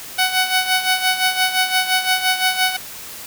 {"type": "tone with tremolo", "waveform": "10% pulse", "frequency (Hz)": 746, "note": "F#5", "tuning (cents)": 14, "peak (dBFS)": -5, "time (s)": [0.18, 2.77], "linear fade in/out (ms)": 10, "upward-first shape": "sine", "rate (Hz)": 5.8, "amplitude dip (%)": 70, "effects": ["white hiss -34 dBFS RMS until 3.26 s"]}